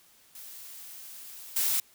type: noise with level steps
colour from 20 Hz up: blue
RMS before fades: -45 / -27 dBFS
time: 0.35-1.8 s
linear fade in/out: 2 ms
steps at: 1.56 s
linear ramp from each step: 5 ms
effects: white hiss -60 dBFS RMS until 1.94 s